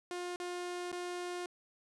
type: tone with dropouts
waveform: sawtooth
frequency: 355.2 Hz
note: F4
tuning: 29 cents sharp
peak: -34 dBFS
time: 0.11-1.46 s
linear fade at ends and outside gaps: 1 ms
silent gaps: 0.36-0.4 / 0.917-0.927 s
effects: resampled to 24000 Hz